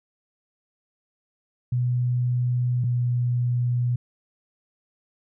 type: tone pair in turn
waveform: sine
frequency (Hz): 123.47 / 122.26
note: B2 / B2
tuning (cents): 0 / -17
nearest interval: unison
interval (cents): 17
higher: first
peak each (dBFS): -20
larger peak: neither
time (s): 1.72-2.84 / 2.84-3.96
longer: neither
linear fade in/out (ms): 5
effects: none